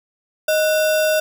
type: tone with sample-and-hold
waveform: sine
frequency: 622.3 Hz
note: D#5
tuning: in tune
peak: -14 dBFS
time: 0.48-1.2 s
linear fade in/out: 5 ms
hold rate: 2100 Hz
effects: none